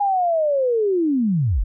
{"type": "linear sweep", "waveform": "sine", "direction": "down", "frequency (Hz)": [824, 32.7], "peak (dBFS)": -16, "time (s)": [0, 1.64], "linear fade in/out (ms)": 10, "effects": []}